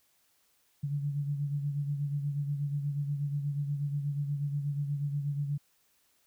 sine beating tone pair, 142.9 / 151.2 Hz, D3 / D#3, -47 / -49 cents, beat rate 8.3 Hz, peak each -30 / -39 dBFS, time 0.83-5.58 s, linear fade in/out 10 ms, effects white hiss -70 dBFS RMS until 6.26 s

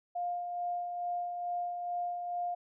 sine tone with tremolo, 705 Hz, F5, 16 cents sharp, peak -31 dBFS, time 0.15-2.55 s, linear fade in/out 10 ms, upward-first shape sine, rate 2.3 Hz, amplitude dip 40%, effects none

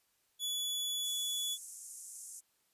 sawtooth tone, 3418 Hz, G#7, 49 cents sharp, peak -31 dBFS, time 0.39-1.58 s, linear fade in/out 50 ms
pink band-pass noise, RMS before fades -49 dBFS, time 1.03-2.41 s, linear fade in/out 20 ms, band 6500 to 11000 Hz, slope 48 dB/octave
effects white hiss -75 dBFS RMS until 2.73 s + resampled to 32000 Hz

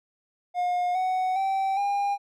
triangle tone with pitch steps, 715 / 744.1 / 774.3 / 805.8 Hz, F5 / F#5 / G5 / G5, +41 / +10 / -22 / +48 cents, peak -21 dBFS, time 0.54-2.18 s, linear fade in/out 50 ms, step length 410 ms, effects none

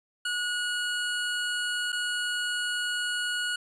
25% pulse tone with dropouts, 1454 Hz, F#6, 31 cents flat, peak -24 dBFS, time 0.25-3.56 s, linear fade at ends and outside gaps 5 ms, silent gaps 1.921-1.927 s, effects resampled to 22050 Hz

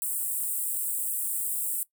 pink high-pass noise, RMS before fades -30 dBFS, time 0.02-1.83 s, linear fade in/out 0 ms, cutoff 7900 Hz, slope 96 dB/octave, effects noise-tail reverb RT60 0.1 s tail -19 dB re dry

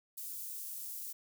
white high-pass noise, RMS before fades -43 dBFS, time 0.17-1.13 s, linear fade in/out 10 ms, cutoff 9200 Hz, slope 12 dB/octave, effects none

